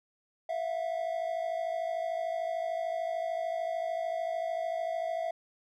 triangle tone pair together, 660.6 / 714 Hz, E5 / F5, +4 / +38 cents, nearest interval minor second, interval 134 cents, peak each -30 / -34 dBFS, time 0.49-5.31 s, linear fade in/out 5 ms, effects none

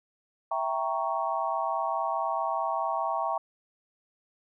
sine chord, E diminished seventh, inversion none, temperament equal, 659.3 / 784 / 932.3 / 1108.7 Hz, E5 / G5 / Bb5 / Db6, 0 / 0 / 0 / 0 cents, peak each -32 dBFS, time 0.51-3.38 s, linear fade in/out 5 ms, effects none

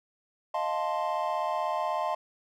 triangle chord, F dominant seventh, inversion third, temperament equal, 622.3 / 698.5 / 880 / 1046.5 Hz, Eb5 / F5 / A5 / C6, 0 / 0 / 0 / 0 cents, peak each -31 dBFS, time 0.54-2.15 s, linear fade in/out 5 ms, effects none

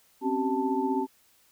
sine tone cluster, 259.4 / 275 / 383.1 / 883 Hz, C4 / C#4 / G4 / A5, -15 / -14 / -40 / +6 cents, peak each -30 dBFS, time 0.21-1.07 s, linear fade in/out 50 ms, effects white hiss -63 dBFS RMS until 1.51 s

